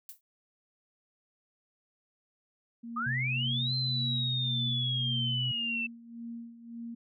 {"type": "noise with exponential decay", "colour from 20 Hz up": "violet", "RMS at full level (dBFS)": -40, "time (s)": [0.09, 0.21], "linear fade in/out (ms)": 2, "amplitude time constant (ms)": 26}
{"type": "tone with tremolo", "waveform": "sine", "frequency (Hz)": 233.1, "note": "A#3", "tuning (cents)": 0, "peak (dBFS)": -37, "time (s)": [2.83, 6.95], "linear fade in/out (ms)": 10, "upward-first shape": "sine", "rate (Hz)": 1.8, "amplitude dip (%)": 75}
{"type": "linear two-way sweep", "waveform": "sine", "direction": "up then down", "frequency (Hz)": [1174.7, 4123, 2650], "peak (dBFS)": -30, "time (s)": [2.96, 5.87], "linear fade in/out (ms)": 10, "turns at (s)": 3.74}
{"type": "tone with pitch glide", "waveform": "sine", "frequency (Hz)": [128.8, 126.51], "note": ["C3", "B2"], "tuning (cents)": [-27, 42], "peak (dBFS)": -31, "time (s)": [3.06, 5.52], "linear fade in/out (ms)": 10, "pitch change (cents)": -31, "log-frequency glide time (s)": [4.07, 4.66]}
{"effects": []}